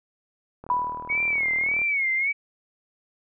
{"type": "click train", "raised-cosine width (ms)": 1, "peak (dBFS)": -26, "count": 47, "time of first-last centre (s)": [0.64, 1.816], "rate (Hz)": 39.1}
{"type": "tone with exponential decay", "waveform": "sine", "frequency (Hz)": 987.8, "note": "B5", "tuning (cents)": 0, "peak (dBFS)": -18, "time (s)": [0.7, 1.53], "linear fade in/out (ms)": 1, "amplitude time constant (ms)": 180}
{"type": "tone with vibrato", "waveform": "sine", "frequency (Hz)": 2216, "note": "C#7", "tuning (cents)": -1, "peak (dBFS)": -21, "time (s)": [1.09, 2.33], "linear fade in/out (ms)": 20, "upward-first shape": "sine", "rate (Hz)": 1.7, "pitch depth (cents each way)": 110}
{"effects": []}